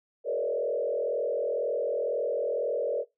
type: tone with frequency modulation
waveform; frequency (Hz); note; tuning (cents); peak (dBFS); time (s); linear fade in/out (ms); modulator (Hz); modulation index
sine; 519; C5; -14; -26; 0.24-3.05; 50; 42; 2
effects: noise-tail reverb RT60 0.2 s tail -21 dB re dry